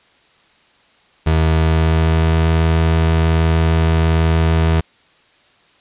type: tone with pitch glide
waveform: 30% pulse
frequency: 79.8 to 81.24 Hz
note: D#2 to E2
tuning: +44 to -25 cents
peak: -9 dBFS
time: 1.26-4.81 s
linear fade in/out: 10 ms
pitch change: +31 cents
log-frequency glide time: 1.5-2.48 s
effects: white hiss -53 dBFS RMS until 5.8 s + resampled to 8000 Hz